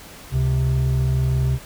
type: tone pair together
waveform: triangle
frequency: 69.29 / 130.81 Hz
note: C#2 / C3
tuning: 0 / 0 cents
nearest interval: major seventh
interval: 1100 cents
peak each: -20 / -16 dBFS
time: 0.31-1.59 s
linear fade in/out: 50 ms
effects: pink hiss -41 dBFS RMS until 1.65 s